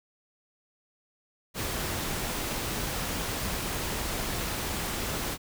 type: noise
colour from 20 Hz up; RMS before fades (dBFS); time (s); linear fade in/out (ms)
pink; -32; 1.54-5.38; 50
effects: none